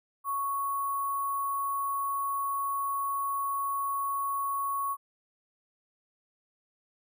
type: tone with sample-and-hold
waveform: sine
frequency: 1108 Hz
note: C#6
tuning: 1 cent flat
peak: -28 dBFS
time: 0.24-4.97 s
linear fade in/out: 50 ms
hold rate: 11025 Hz
effects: none